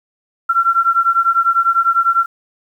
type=beating tone pair; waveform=sine; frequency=1356 / 1366 Hz; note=E6 / F6; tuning=+49 / -39 cents; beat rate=10 Hz; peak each=-14 dBFS; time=0.49-2.26 s; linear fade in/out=10 ms; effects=8-bit